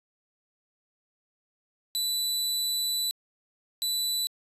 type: tone bursts at uneven times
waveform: sawtooth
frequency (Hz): 3975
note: B7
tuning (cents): +10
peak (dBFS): -23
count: 2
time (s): 1.95-3.11 / 3.82-4.27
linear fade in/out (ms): 0
effects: resampled to 32000 Hz